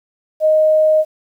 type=tone; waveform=sine; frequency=622.3 Hz; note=D#5; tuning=in tune; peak=-9 dBFS; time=0.4-1.05 s; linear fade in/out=50 ms; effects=8-bit

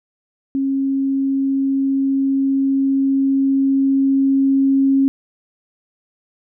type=tone with level ramp; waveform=sine; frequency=271.5 Hz; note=C#4; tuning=36 cents flat; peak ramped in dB=-16 to -11 dBFS; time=0.55-5.08 s; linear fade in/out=0 ms; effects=none

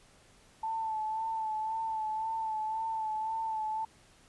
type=tone with vibrato; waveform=sine; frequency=880 Hz; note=A5; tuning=in tune; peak=-31 dBFS; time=0.63-3.85 s; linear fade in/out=5 ms; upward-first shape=sine; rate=1.9 Hz; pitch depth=32 cents each way; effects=pink hiss -61 dBFS RMS until 4.28 s + resampled to 24000 Hz

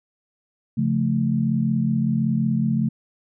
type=chord; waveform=sine; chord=Db augmented; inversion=none; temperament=equal; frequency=138.59 / 174.61 / 220 Hz; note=Db3 / F3 / A3; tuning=0 / 0 / 0 cents; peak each=-23 / -25 / -21 dBFS; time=0.77-2.89 s; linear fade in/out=10 ms; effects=none

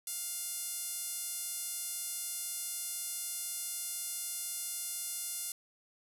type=tone with band-pass filter; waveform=5% pulse; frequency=702 Hz; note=F5; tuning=9 cents sharp; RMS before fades=-39 dBFS; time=0.07-5.52 s; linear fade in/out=2 ms; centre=12000 Hz; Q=3.3; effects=none

